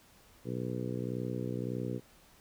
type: harmonic tone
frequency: 61.74 Hz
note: B1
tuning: in tune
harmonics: 2 / 3 / 4 / 5 / 6 / 7 / 8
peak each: -38 / -40 / -41 / -42 / -43 / -43 / -44 dBFS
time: 0.44-2.01 s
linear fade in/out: 50 ms
effects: pink hiss -61 dBFS RMS until 2.4 s